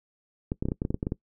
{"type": "clicks", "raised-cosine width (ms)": 3, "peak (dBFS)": -15, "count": 12, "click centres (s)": [0.519, 0.625, 0.655, 0.686, 0.719, 0.819, 0.851, 0.905, 0.944, 1.029, 1.069, 1.121], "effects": ["noise-tail reverb RT60 0.1 s tail -21 dB re dry"]}